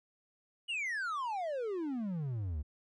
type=exponential sweep; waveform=triangle; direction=down; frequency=2973 to 68.2 Hz; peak=-32 dBFS; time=0.68-2.63 s; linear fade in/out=20 ms; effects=resampled to 22050 Hz